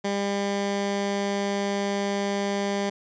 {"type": "tone", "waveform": "15% pulse", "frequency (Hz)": 200, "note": "G3", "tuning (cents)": 35, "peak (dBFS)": -18, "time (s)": [0.04, 2.9], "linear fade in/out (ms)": 10, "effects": ["resampled to 16000 Hz"]}